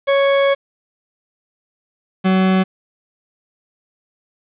40% pulse tone pair in turn, 554.4 / 188.19 Hz, C#5 / F#3, 0 / +30 cents, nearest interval octave + perfect fifth, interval 1870 cents, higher first, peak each -11 dBFS, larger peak neither, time 0.07-0.55 / 2.24-2.64 s, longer first, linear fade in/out 20 ms, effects resampled to 8000 Hz + 7-bit

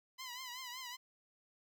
10% pulse tone with vibrato, 1006 Hz, B5, 32 cents sharp, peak -36 dBFS, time 0.18-0.97 s, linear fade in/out 20 ms, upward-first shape triangle, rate 5.3 Hz, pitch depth 97 cents each way, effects none

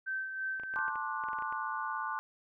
sine tone with tremolo, 1548 Hz, G6, 22 cents flat, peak -32 dBFS, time 0.06-0.91 s, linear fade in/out 20 ms, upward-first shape sine, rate 3 Hz, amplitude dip 50%
clicks, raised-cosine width 0.5 ms, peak -33 dBFS, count 12, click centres 0.598 / 0.635 / 0.739 / 0.788 / 0.882 / 0.957 / 1.238 / 1.286 / 1.332 / 1.387 / 1.423 / 1.525 s
sine chord, D dominant seventh, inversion second, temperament just, 881 / 1057.2 / 1174.7 / 1468.3 Hz, A5 / C6 / D6 / F#6, +2 / +18 / 0 / -14 cents, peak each -39 dBFS, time 0.76-2.19 s, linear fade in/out 0 ms
effects none

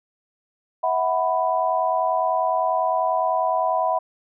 sine tone cluster, 649 / 739 / 992 Hz, E5 / F#5 / B5, -27 / -2 / +7 cents, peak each -23 dBFS, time 0.83-3.99 s, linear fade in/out 10 ms, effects none

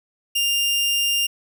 sawtooth tone, 2800 Hz, F7, 4 cents sharp, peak -15 dBFS, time 0.35-1.27 s, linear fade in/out 10 ms, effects none

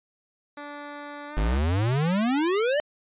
10% pulse tone with pitch glide, 290.7 to 302.2 Hz, D4 to D4, -18 to +50 cents, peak -28 dBFS, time 0.57-1.58 s, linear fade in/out 5 ms, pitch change +68 cents, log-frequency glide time 1.28-1.35 s
square exponential sweep, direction up, 48.11 to 617 Hz, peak -22 dBFS, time 1.37-2.8 s, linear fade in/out 0 ms
effects resampled to 8000 Hz

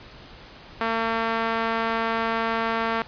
sawtooth tone with band-pass filter, 226.7 Hz, A#3, 48 cents flat, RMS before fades -25 dBFS, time 0.81-3.02 s, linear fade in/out 0 ms, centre 1300 Hz, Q 1, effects pink hiss -45 dBFS RMS until 3.07 s + resampled to 11025 Hz

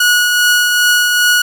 sawtooth tone with tremolo, 1458 Hz, F#6, 26 cents flat, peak -4 dBFS, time 0-1.42 s, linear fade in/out 5 ms, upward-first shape triangle, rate 2.5 Hz, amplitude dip 35%, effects none

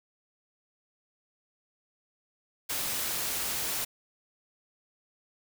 white noise, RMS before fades -32 dBFS, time 2.69-3.85 s, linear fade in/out 10 ms, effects none

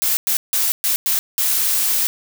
blue noise bursts at uneven times, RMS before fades -18 dBFS, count 6, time 0.02-0.17 / 0.27-0.37 / 0.53-0.72 / 0.84-0.96 / 1.06-1.19 / 1.38-2.07 s, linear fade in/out 0 ms, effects none

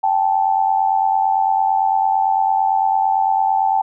sine tone pair together, 781.1 / 870 Hz, G5 / A5, -6 / -20 cents, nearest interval major second, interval 186 cents, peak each -16 / -17 dBFS, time 0.03-3.82 s, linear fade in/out 10 ms, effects none

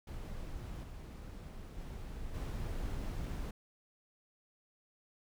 brown noise with level steps, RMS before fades -43 / -46 / -44 / -39 dBFS, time 0.07-3.51 s, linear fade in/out 5 ms, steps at 0.83 / 1.78 / 2.34 s, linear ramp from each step 5 ms, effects none

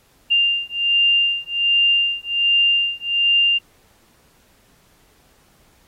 sine beating tone pair, 2794 / 2795.3 Hz, F7 / F7, 0 / +1 cents, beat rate 1.3 Hz, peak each -18 dBFS, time 0.3-3.59 s, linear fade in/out 20 ms, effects pink hiss -57 dBFS RMS until 5.87 s + AAC 48 kbps

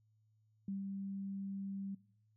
sine tone with ADSR envelope, 196 Hz, G3, in tune, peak -37 dBFS, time 0.68-1.95 s, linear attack 3 ms, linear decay 140 ms, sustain -3 dB, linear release 7 ms, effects noise-tail reverb RT60 0.6 s tail -21 dB re dry + added 108 Hz sine -70 dBFS peak until 2.36 s

